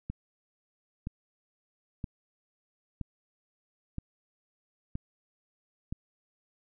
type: click train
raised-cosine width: 5 ms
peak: -22 dBFS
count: 7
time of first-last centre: 0.1-5.925 s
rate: 1.03 Hz
effects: none